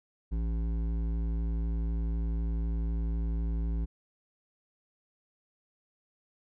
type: tone with hard clipping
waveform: sine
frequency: 56 Hz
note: A1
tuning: 31 cents sharp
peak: -30 dBFS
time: 0.31-3.86 s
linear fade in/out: 20 ms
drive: 11 dB
effects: none

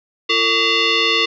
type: tone with frequency modulation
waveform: sine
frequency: 341.6 Hz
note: F4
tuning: 38 cents flat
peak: -13 dBFS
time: 0.29-1.26 s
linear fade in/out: 10 ms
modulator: 794 Hz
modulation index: 4.9
effects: none

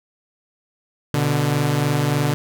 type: tone pair together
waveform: sawtooth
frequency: 123.47 / 146.83 Hz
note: B2 / D3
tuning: 0 / 0 cents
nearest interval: minor third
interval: 300 cents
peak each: -18 / -15 dBFS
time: 1.14-2.34 s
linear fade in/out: 0 ms
effects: none

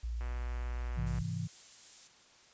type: tone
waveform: sine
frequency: 58.1 Hz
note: A#1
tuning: 5 cents flat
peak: -34 dBFS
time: 0.03-1.22 s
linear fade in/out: 10 ms
type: click train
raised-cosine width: 0.5 ms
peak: -34 dBFS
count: 121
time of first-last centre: 0.21-1.186 s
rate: 123 Hz
type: chord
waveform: sine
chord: Ab augmented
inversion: none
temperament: equal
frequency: 103.83 / 130.81 / 164.81 Hz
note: Ab2 / C3 / E3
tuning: 0 / 0 / 0 cents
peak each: -38 / -40 / -37 dBFS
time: 0.96-1.48 s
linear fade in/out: 20 ms
type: noise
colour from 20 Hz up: violet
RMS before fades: -46 dBFS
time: 1.06-2.08 s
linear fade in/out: 10 ms
effects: white hiss -61 dBFS RMS until 2.53 s + resampled to 16000 Hz

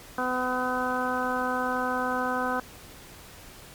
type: harmonic tone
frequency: 252.5 Hz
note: B3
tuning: 39 cents sharp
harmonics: 1 / 2 / 3 / 4 / 5 / 6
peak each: -32 / -32 / -32 / -32 / -32 / -32 dBFS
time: 0.18-2.6 s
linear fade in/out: 2 ms
effects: pink hiss -47 dBFS RMS until 3.74 s + MP3 96 kbps

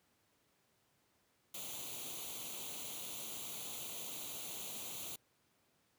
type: noise with comb filter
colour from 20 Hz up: white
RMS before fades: -45 dBFS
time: 1.54-5.16 s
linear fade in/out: 5 ms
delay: 0.29 ms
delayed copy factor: +0.75
effects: pink hiss -75 dBFS RMS until 5.98 s + high-pass 100 Hz 12 dB/octave

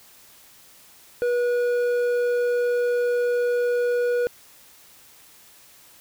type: tone with hard clipping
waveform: sine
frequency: 485.1 Hz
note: B4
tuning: 31 cents flat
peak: -21 dBFS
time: 1.22-4.27 s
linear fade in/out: 0 ms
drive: 6 dB
effects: white hiss -51 dBFS RMS until 6 s

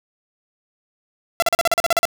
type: tone bursts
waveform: sawtooth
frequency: 676 Hz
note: E5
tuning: 43 cents sharp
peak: -10 dBFS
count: 11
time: 1.4-2.053 s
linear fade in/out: 0 ms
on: 23 ms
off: 40 ms
effects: none

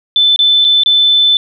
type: tone with dropouts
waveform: sine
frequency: 3520 Hz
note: A7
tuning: in tune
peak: -6 dBFS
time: 0.16-1.37 s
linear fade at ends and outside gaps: 1 ms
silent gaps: 0.361-0.391 / 0.645-0.649 / 0.835-0.86 s
effects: none

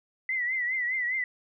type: tone with vibrato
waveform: sine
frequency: 2004 Hz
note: B6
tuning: 25 cents sharp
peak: -26 dBFS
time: 0.29-1.24 s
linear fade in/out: 2 ms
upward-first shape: triangle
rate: 4.9 Hz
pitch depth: 100 cents each way
effects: none

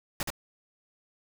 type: noise with echo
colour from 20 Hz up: pink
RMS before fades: -31 dBFS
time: 0.2-0.23 s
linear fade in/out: 2 ms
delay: 73 ms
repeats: 1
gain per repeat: -2 dB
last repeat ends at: 0.303 s
effects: none

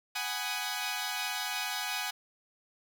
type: chord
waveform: 10% pulse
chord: G# minor seventh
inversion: third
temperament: equal with one note detuned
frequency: 745.6 / 830.6 / 987.8 / 1244.5 Hz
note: F#5 / G#5 / B5 / D#6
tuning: +13 / 0 / 0 / 0 cents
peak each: -29 / -28 / -33 / -32 dBFS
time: 0.15-2.11 s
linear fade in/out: 10 ms
effects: none

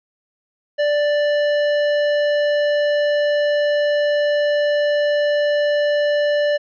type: tone with hard clipping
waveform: sine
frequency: 587.3 Hz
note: D5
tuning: in tune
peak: -17 dBFS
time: 0.78-6.58 s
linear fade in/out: 20 ms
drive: 12 dB
effects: resampled to 16000 Hz

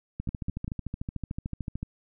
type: two click trains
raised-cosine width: 5 ms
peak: -20 / -20 dBFS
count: 3 / 23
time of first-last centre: 0.29-0.679 / 0.2-1.83 s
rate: 5.14 / 13.5 Hz
effects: none

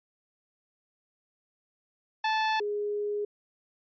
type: tone pair in turn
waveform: sawtooth / sine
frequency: 874 / 414.1 Hz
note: A5 / G#4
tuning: -12 / -5 cents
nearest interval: octave + minor second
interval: 1293 cents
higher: first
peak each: -21 / -28 dBFS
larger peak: first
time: 2.24-2.6 / 2.6-3.25 s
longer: second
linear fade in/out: 5 ms
effects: resampled to 11025 Hz

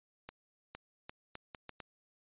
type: accelerating click train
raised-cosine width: 0.3 ms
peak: -28 dBFS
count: 7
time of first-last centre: 0.29-1.803 s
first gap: 460 ms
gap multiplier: 0.75
effects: resampled to 8000 Hz

